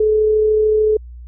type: tone with amplitude modulation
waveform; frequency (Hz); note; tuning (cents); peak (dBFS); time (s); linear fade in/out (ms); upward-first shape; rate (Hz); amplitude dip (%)
sine; 430; A4; -40; -10; 0-0.97; 5; sine; 33.5; 25
effects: added 60 Hz sine -32 dBFS peak until 1.27 s